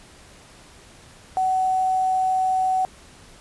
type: tone with quantisation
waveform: sine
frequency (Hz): 751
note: F#5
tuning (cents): +26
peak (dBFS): -18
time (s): 1.37-2.85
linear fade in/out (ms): 0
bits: 7
effects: pink hiss -48 dBFS RMS until 3.4 s + resampled to 24000 Hz